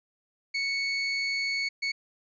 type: tone bursts at uneven times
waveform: 30% pulse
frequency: 2217 Hz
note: C#7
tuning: in tune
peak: -24 dBFS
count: 2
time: 0.54-1.69 / 1.82-1.92 s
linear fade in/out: 10 ms
effects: resampled to 16000 Hz